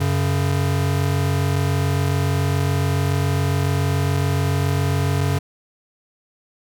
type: tone pair together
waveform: square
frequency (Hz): 93.3 / 140.43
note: F#2 / C#3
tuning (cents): +15 / +23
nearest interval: perfect fifth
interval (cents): 708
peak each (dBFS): -21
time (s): 0-5.39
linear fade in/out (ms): 10
effects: none